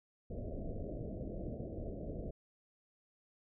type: low-pass noise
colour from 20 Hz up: pink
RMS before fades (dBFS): -42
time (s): 0.3-2.31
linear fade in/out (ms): 10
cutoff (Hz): 670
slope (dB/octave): 96
effects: none